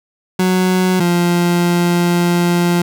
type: tone pair in turn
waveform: 30% pulse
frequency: 184.5 / 174.14 Hz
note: F#3 / F3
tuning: -5 / -5 cents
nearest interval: minor second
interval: 100 cents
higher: first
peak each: -9 dBFS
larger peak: neither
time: 0.39-1 / 1-2.82 s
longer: second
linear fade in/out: 5 ms
effects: none